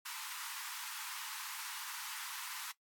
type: high-pass noise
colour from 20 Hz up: pink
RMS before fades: -44 dBFS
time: 0.05-2.72 s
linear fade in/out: 10 ms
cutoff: 870 Hz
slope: 96 dB/octave
effects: noise-tail reverb RT60 0.1 s tail -18 dB re dry + AAC 64 kbps